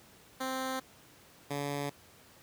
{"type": "tone pair in turn", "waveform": "10% pulse", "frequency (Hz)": [261.6, 142.89], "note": ["C4", "D3"], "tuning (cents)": [0, -47], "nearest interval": "minor seventh", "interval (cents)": 1047, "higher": "first", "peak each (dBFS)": -25, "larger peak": "neither", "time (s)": [[0.4, 0.8], [1.5, 1.9]], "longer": "neither", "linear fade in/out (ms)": 10, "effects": ["pink hiss -58 dBFS RMS until 2.42 s", "high-pass 80 Hz 12 dB/octave"]}